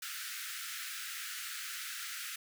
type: high-pass noise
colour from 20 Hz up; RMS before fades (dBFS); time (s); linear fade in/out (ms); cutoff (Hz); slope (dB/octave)
pink; -42; 0.02-2.36; 5; 1300; 96
effects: none